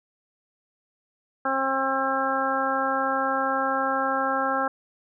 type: harmonic tone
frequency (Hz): 267.6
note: C4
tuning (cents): +39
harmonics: 1 / 2 / 3 / 4 / 5 / 6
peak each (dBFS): -32 / -29 / -28 / -30 / -27 / -31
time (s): 1.45-4.68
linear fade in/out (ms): 5
effects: none